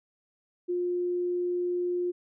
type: tone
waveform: sine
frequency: 354.9 Hz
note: F4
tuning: 28 cents sharp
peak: -26 dBFS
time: 0.68-2.12 s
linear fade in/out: 20 ms
effects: none